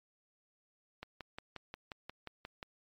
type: click train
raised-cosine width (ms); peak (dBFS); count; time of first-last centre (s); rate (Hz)
0.3; -27; 10; 1.03-2.629; 5.63
effects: MP3 64 kbps